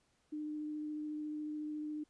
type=tone with vibrato; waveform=sine; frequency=302.6 Hz; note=D#4; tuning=48 cents flat; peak=-38 dBFS; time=0.32-2.04 s; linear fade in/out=10 ms; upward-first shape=sine; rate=14 Hz; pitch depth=9 cents each way; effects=pink hiss -75 dBFS RMS until 2.09 s + resampled to 22050 Hz